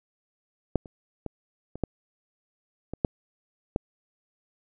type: clicks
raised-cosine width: 2 ms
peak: -8 / -30 / -19 / -24 / -12 / -20 / -8 / -11 dBFS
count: 8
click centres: 0.757 / 0.858 / 1.263 / 1.756 / 1.837 / 2.936 / 3.048 / 3.761 s
effects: none